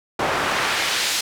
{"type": "noise with band-pass filter sweep", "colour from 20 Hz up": "pink", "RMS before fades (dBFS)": -22, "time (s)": [0.19, 1.21], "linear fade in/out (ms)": 5, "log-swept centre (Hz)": [760, 5200], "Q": 0.78, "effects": []}